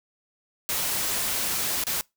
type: noise with dropouts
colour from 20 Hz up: white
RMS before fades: -27 dBFS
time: 0.69-2.01 s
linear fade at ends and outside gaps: 0 ms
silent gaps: 1.838-1.868 s
effects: noise-tail reverb RT60 0.2 s tail -24 dB re dry